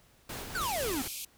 pink noise with tremolo, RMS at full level -39 dBFS, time 0.29-1.08 s, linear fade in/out 5 ms, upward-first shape sine, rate 4 Hz, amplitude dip 35%
square exponential sweep, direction down, 1585 to 246.9 Hz, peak -32 dBFS, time 0.55-1.02 s, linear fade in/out 2 ms
white band-pass noise, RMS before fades -40 dBFS, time 0.61-1.25 s, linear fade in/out 5 ms, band 2300 to 15000 Hz, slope 96 dB/octave
effects pink hiss -63 dBFS RMS until 1.37 s

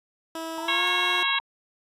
15% pulse tone with pitch glide, 325.5 to 357 Hz, E4 to F4, -22 to +38 cents, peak -25 dBFS, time 0.35-1.23 s, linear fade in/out 2 ms, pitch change +160 cents, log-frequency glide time 0.6-0.85 s
sine tone with tremolo, 932.3 Hz, A#5, in tune, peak -32 dBFS, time 0.58-1.4 s, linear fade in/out 0 ms, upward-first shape square, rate 20 Hz, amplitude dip 65%
harmonic tone, 548 Hz, C#5, 20 cents flat, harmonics 2 / 3 / 4 / 5 / 6 / 7, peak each -29 / -29 / -29 / -29 / -29 / -29 dBFS, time 0.68-1.39 s, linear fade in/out 5 ms
white noise with exponential decay, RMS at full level -40 dBFS, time 0.87-0.96 s, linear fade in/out 2 ms, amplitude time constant 18 ms
effects resampled to 32000 Hz

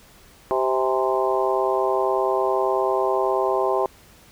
harmonic tone with a mistuned harmonic, 130 Hz, C3, 11 cents flat, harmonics 3 / 4 / 5 / 6 / 7 / 8, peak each -23 / -26 / -25 / -27 / -29 / -27 dBFS, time 0.51-3.86 s, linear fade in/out 0 ms, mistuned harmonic 6, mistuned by +69 cents, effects pink hiss -51 dBFS RMS until 4.31 s

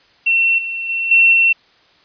sine tone with level steps, 2709 Hz, E7, 47 cents sharp, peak -11 / -21 / -17 / -7 / -9 dBFS, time 0.26-1.53 s, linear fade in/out 10 ms, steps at 0.58 / 0.89 / 1.11 / 1.33 s, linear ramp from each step 5 ms, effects white hiss -52 dBFS RMS until 2.04 s + resampled to 11025 Hz

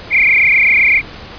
sine tone with frequency modulation, 2245 Hz, C#7, 21 cents sharp, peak -7 dBFS, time 0.1-1.02 s, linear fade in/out 50 ms, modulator 27.8 Hz, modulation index 6.3, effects pink hiss -32 dBFS RMS until 1.38 s + resampled to 11025 Hz

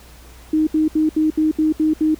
sine tone bursts, 311.1 Hz, D#4, in tune, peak -13 dBFS, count 8, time 0.53-2.147 s, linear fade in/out 5 ms, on 140 ms, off 71 ms, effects added 60 Hz sine -42 dBFS peak until 2.19 s + pink hiss -46 dBFS RMS until 2.19 s

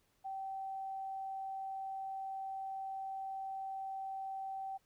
sine tone, 773 Hz, G5, 24 cents flat, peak -39 dBFS, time 0.24-4.78 s, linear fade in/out 20 ms, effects pink hiss -75 dBFS RMS until 4.85 s

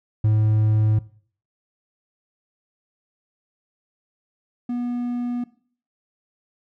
triangle tone pair in turn, 107.9 / 242.9 Hz, A2 / B3, -33 / -29 cents, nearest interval octave + major second, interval 1404 cents, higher second, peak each -13 / -21 dBFS, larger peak first, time 0.24-0.99 / 4.69-5.44 s, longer neither, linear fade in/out 5 ms, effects noise-tail reverb RT60 0.5 s tail -19 dB re dry

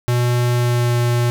square tone with pitch glide, 121.7 to 120.3 Hz, B2 to B2, -25 to -45 cents, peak -15 dBFS, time 0.08-1.3 s, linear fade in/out 0 ms, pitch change -20 cents, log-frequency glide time 0.51-0.96 s, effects none

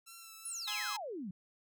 5% pulse tone with vibrato, 1337 Hz, E6, 24 cents sharp, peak -39 dBFS, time 0.06-0.81 s, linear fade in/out 20 ms, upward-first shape sine, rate 2.5 Hz, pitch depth 30 cents each way
sine exponential sweep, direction down, 11250 to 169.1 Hz, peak -39 dBFS, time 0.45-1.31 s, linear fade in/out 5 ms
10% pulse chord, Ab augmented, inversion none, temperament just, 830.6 / 1038.3 / 1297.8 Hz, Ab5 / C6 / E6, 0 / -14 / -27 cents, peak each -34 dBFS, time 0.67-0.97 s, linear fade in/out 10 ms
effects none

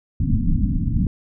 pink low-pass noise, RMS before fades -19 dBFS, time 0.2-1.07 s, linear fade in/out 2 ms, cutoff 280 Hz, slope 96 dB/octave, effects none

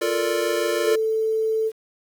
square chord, Bb major seventh, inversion second, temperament equal, 349.2 / 440 / 466.2 / 587.3 Hz, F4 / A4 / Bb4 / D5, 0 / 0 / 0 / 0 cents, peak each -27 dBFS, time 0.01-0.96 s, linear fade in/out 10 ms
sine tone, 441.1 Hz, A4, 4 cents sharp, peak -19 dBFS, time 0.84-1.72 s, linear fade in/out 50 ms
effects 8-bit

